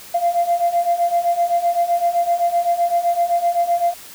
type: beating tone pair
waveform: sine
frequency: 687 / 694.8 Hz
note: F5 / F5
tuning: -29 / -9 cents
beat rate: 7.8 Hz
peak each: -19 / -16 dBFS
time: 0.14-3.94 s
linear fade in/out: 10 ms
effects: tanh soft clip ceiling -9 dBFS + white hiss -39 dBFS RMS until 4.14 s